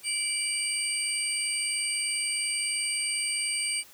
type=tone cluster; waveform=sine; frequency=2327 / 2921 / 4717 / 8670 Hz; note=D7 / F#7 / D8 / C#9; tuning=-17 / -23 / +7 / -39 cents; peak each=-33 / -38 / -34 / -29 dBFS; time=0.03-3.84 s; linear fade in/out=50 ms; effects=white hiss -53 dBFS RMS until 3.93 s